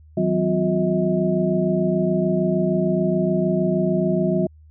sine tone cluster, 161.4 / 188.1 / 253.9 / 357.8 / 638 Hz, E3 / F#3 / B3 / F4 / D#5, -36 / +29 / +48 / +42 / +43 cents, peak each -25 / -21 / -28 / -23 / -24 dBFS, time 0.17-4.47 s, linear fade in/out 5 ms, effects added 77 Hz sine -45 dBFS peak until 4.7 s

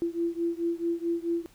sine beating tone pair, 336.7 / 341.3 Hz, E4 / F4, +37 / -40 cents, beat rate 4.6 Hz, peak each -29 / -30 dBFS, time 0.02-1.46 s, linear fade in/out 0 ms, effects pink hiss -59 dBFS RMS until 1.54 s

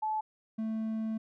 sine / triangle tone pair in turn, 865 / 220.8 Hz, A5 / A3, -30 / +6 cents, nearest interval 2 octaves, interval 2364 cents, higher first, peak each -29 / -29 dBFS, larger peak neither, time 0.02-0.21 / 0.58-1.18 s, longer second, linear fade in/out 10 ms, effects none

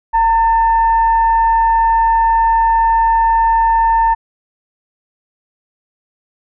sine tone with frequency modulation, 911 Hz, A#5, 40 cents flat, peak -9 dBFS, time 0.13-4.15 s, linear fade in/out 20 ms, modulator 865 Hz, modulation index 0.32, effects none

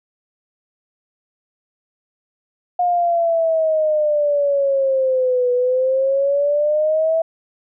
sine exponential two-way sweep, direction down then up, 717 to 491 to 657 Hz, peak -14 dBFS, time 2.79-7.22 s, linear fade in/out 5 ms, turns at 5.52 s, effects none

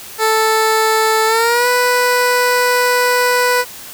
15% pulse tone with pitch glide, 440 to 493.9 Hz, A4 to B4, 0 to 0 cents, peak -5 dBFS, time 0.18-3.65 s, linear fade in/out 50 ms, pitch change +200 cents, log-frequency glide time 1.26-1.68 s, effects white hiss -33 dBFS RMS until 3.93 s

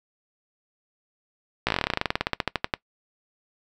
slowing click train, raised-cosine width 0.3 ms, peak -6 dBFS, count 25, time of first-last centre 1.67-2.738 s, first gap 16 ms, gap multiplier 1.08, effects noise-tail reverb RT60 0.1 s tail -22 dB re dry

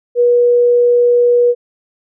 sine tone, 483.5 Hz, B4, 37 cents flat, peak -7 dBFS, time 0.15-1.55 s, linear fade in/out 50 ms, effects none

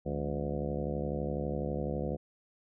harmonic tone with a mistuned harmonic, 72 Hz, D2, 34 cents flat, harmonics 1 / 2 / 3 / 4 / 5 / 6 / 7 / 8 / 9 / 10, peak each -39 / -37 / -39 / -43 / -41 / -44 / -38 / -43 / -47 / -47 dBFS, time 0.05-2.17 s, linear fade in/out 20 ms, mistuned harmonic 2, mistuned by +130 cents, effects none

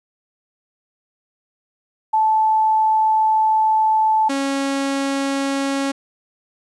sine / sawtooth tone pair in turn, 873 / 275 Hz, A5 / C#4, -14 / -14 cents, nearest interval octave + minor sixth, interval 2000 cents, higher first, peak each -13 / -15 dBFS, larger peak first, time 2.13-4.29 / 4.29-5.92 s, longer first, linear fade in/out 10 ms, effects resampled to 22050 Hz + 9-bit

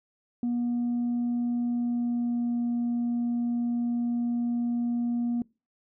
sine tone with pitch glide, 240.3 to 238.5 Hz, B3 to A#3, -47 to +40 cents, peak -23 dBFS, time 0.43-5.42 s, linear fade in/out 2 ms, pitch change -13 cents, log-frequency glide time 1.68-2.61 s, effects noise-tail reverb RT60 0.3 s tail -25 dB re dry + tanh soft clip ceiling -23 dBFS

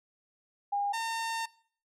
sine / sawtooth tone pair in turn, 810 / 909.2 Hz, G#5 / A#5, -43 / -43 cents, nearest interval major second, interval 200 cents, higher second, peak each -27 dBFS, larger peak neither, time 0.72-0.93 / 0.93-1.46 s, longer second, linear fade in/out 10 ms, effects noise-tail reverb RT60 0.5 s tail -21 dB re dry + low-pass 10000 Hz 12 dB/octave

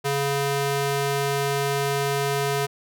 square tone with high-pass filter, 140.3 Hz, C#3, 21 cents sharp, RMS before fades -24 dBFS, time 0.04-2.67 s, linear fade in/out 20 ms, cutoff 290 Hz, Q 0.79, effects none

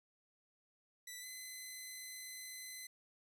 10% pulse tone with pitch glide, 1975.5 to 2031 Hz, B6 to B6, 0 to +48 cents, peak -38 dBFS, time 1.07-2.87 s, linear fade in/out 5 ms, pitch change +48 cents, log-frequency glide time 1.2-1.26 s, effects none

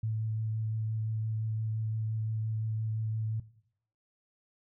sine tone with vibrato, 110 Hz, A2, in tune, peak -29 dBFS, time 0.03-3.4 s, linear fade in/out 5 ms, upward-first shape sine, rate 5.8 Hz, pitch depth 10 cents each way, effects noise-tail reverb RT60 0.7 s tail -18 dB re dry

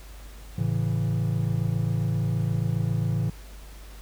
triangle chord, A major, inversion none, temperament equal with one note detuned, 110 / 137.87 / 164.81 Hz, A2 / C#3 / E3, 0 / -9 / 0 cents, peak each -24 / -26 / -26 dBFS, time 0.58-3.3 s, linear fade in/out 5 ms, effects added 50 Hz sine -41 dBFS peak until 4.01 s + pink hiss -50 dBFS RMS until 4.01 s

